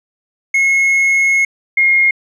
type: tone pair in turn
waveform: triangle / sine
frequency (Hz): 2171 / 2141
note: C#7 / C7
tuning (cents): -37 / +39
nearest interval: unison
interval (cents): 24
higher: first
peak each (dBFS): -8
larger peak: neither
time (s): 0.54-1.45 / 1.77-2.11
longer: first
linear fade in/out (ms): 5
effects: resampled to 24000 Hz